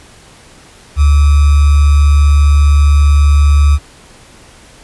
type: tone with sample-and-hold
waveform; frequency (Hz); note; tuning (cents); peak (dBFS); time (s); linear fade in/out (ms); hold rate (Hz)
sine; 72.5; D2; -22; -4; 0.96-3.79; 50; 1225
effects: pink hiss -40 dBFS RMS until 4.83 s + resampled to 24000 Hz